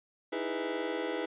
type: chord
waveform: sawtooth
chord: E major seventh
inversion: third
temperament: just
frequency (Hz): 309 / 329.6 / 412 / 494.4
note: D#4 / E4 / G#4 / B4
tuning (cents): -12 / 0 / -14 / +2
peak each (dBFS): -36 / -33 / -33 / -32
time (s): 0.32-1.26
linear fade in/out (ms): 10
effects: resampled to 8000 Hz